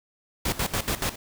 pink noise with tremolo, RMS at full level -26 dBFS, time 0.45-1.16 s, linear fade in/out 5 ms, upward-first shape square, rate 7 Hz, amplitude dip 80%, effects none

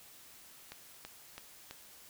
click train, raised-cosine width 0.2 ms, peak -27 dBFS, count 4, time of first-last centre 0.72-1.71 s, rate 3.03 Hz, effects white hiss -56 dBFS RMS until 2.09 s

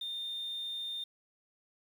sine tone, 3627 Hz, A#7, 48 cents flat, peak -34 dBFS, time 0.01-1.04 s, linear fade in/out 5 ms, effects tanh soft clip ceiling -34 dBFS + 10-bit

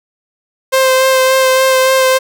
sawtooth tone with vibrato, 523.3 Hz, C5, in tune, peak -4 dBFS, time 0.72-2.19 s, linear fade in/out 20 ms, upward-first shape sine, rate 3.5 Hz, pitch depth 15 cents each way, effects none

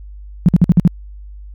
sine tone bursts, 174.61 Hz, F3, in tune, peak -4 dBFS, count 6, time 0.46-0.876 s, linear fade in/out 0 ms, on 26 ms, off 52 ms, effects added 50 Hz sine -31 dBFS peak until 1.54 s

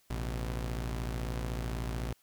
sawtooth tone pair together, 56.04 / 125.8 Hz, A1 / B2, +32 / +32 cents, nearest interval octave + major second, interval 1400 cents, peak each -30 / -36 dBFS, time 0.1-2.13 s, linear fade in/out 5 ms, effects white hiss -68 dBFS RMS until 2.22 s

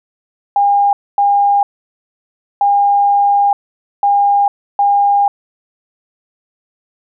sine tone bursts at uneven times, 808 Hz, G#5, 48 cents flat, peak -8 dBFS, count 5, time 0.56-0.93 / 1.18-1.63 / 2.61-3.53 / 4.03-4.48 / 4.79-5.28 s, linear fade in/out 2 ms, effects none

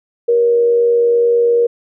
sine tone with frequency modulation, 472.8 Hz, A#4, 24 cents sharp, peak -9 dBFS, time 0.28-1.67 s, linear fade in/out 10 ms, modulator 89 Hz, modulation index 0.23, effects none

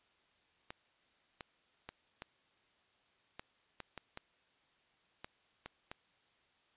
clicks, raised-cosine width 0.3 ms, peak -28 dBFS, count 11, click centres 0.705 / 1.408 / 1.89 / 2.221 / 3.395 / 3.803 / 3.977 / 4.174 / 5.245 / 5.66 / 5.915 s, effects white hiss -72 dBFS RMS until 6.76 s + resampled to 8000 Hz

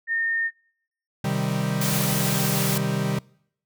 sine tone, 1827 Hz, A#6, 35 cents flat, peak -21 dBFS, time 0.07-0.51 s, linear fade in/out 50 ms
45% pulse chord, C minor, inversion none, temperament equal, 130.81 / 155.56 / 196 Hz, C3 / Eb3 / G3, 0 / 0 / 0 cents, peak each -27 dBFS, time 1.24-3.19 s, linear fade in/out 5 ms
white noise, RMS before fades -27 dBFS, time 1.81-2.78 s, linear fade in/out 5 ms
effects noise-tail reverb RT60 0.7 s tail -25 dB re dry

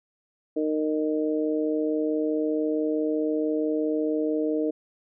harmonic tone, 154.1 Hz, D#3, 16 cents flat, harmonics 2 / 3 / 4, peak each -25 / -27 / -32 dBFS, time 0.56-4.71 s, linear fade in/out 10 ms, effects none

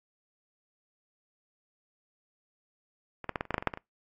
clicks, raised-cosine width 0.5 ms, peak -25 / -15 / -15 / -15 / -30 / -15 / -11 / -14 / -21 / -9 / -20 / -25 dBFS, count 12, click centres 3.243 / 3.293 / 3.358 / 3.409 / 3.453 / 3.507 / 3.543 / 3.581 / 3.625 / 3.673 / 3.738 / 3.774 s, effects noise-tail reverb RT60 0.2 s tail -24 dB re dry + AAC 48 kbps

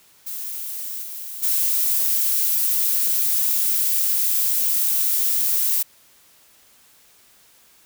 violet noise with level steps, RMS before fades -30 / -33 / -20 dBFS, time 0.26-5.83 s, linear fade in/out 10 ms, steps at 1.02 / 1.42 s, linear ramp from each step 20 ms, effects white hiss -54 dBFS RMS until 7.85 s

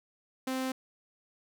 sawtooth tone, 260.6 Hz, C4, 7 cents flat, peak -27 dBFS, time 0.47-0.72 s, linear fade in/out 5 ms, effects none

